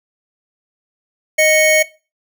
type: tone pair together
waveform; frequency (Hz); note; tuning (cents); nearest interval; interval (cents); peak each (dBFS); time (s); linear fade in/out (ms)
square; 622.3 / 2215; D#5 / C#7; 0 / -2; octave + minor seventh; 2198; -13; 1.38-1.83; 10
effects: noise-tail reverb RT60 0.3 s tail -18 dB re dry